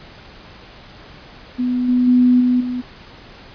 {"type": "tone with level steps", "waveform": "sine", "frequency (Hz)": 248.7, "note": "B3", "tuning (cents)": 12, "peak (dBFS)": [-16, -12, -9, -12, -20], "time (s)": [1.58, 2.82], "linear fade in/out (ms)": 20, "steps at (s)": [1.88, 2.07, 2.4, 2.6], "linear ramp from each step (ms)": 10, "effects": ["pink hiss -41 dBFS RMS until 3.54 s", "resampled to 11025 Hz"]}